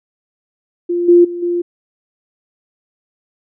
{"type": "tone with level steps", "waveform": "sine", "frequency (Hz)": 348.4, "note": "F4", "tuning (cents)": -4, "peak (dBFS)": [-14, -4, -21, -14], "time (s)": [0.89, 1.62], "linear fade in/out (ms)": 10, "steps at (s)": [1.08, 1.24, 1.42], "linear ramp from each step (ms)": 10, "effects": []}